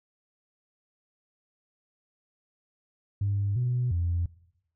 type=tone with pitch steps; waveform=sine; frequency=100.5 / 123.7 / 86.2 Hz; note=G2 / B2 / F2; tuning=+44 / +3 / -22 cents; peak=-23 dBFS; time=3.21-4.26 s; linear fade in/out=5 ms; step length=350 ms; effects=noise-tail reverb RT60 0.8 s tail -21 dB re dry + tanh soft clip ceiling -20 dBFS